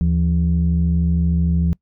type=tone pair together; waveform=sine; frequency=76.4 / 169.64 Hz; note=D#2 / E3; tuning=-31 / +50 cents; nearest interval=octave + major second; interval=1381 cents; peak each=-16 dBFS; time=0.01-1.73 s; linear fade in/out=0 ms; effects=noise-tail reverb RT60 0.1 s tail -24 dB re dry + tanh soft clip ceiling -9 dBFS